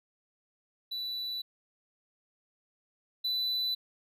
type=tone pair in turn; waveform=triangle; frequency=3963 / 3988 Hz; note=B7 / B7; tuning=+5 / +16 cents; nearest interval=unison; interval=11 cents; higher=second; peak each=-32 / -27 dBFS; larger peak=second; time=0.91-1.42 / 3.24-3.75 s; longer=neither; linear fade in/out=10 ms; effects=none